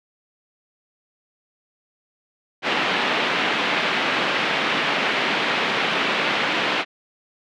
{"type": "band-pass noise", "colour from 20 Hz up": "white", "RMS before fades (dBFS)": -22, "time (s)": [2.62, 6.85], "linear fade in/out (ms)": 50, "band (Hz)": [170, 3100], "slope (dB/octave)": 24, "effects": []}